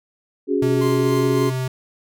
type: chord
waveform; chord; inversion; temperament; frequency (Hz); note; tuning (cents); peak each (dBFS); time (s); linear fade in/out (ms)
sine; C# suspended fourth; none; equal with one note detuned; 279.4 / 370 / 415.3; C#4 / F#4 / G#4; +14 / 0 / 0; -21; 0.47-1.52; 50
type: tone with pitch glide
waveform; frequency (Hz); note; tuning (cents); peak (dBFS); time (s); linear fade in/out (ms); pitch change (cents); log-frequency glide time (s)
square; 128.1 to 129.14; C3 to C3; -36 to -22; -22; 0.62-1.68; 5; +14; 0.91-1.31
type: tone with tremolo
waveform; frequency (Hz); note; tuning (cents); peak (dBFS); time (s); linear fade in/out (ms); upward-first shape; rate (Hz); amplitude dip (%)
40% pulse; 1046.5; C6; 0; -26; 0.81-1.5; 5; sine; 3.6; 45
effects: none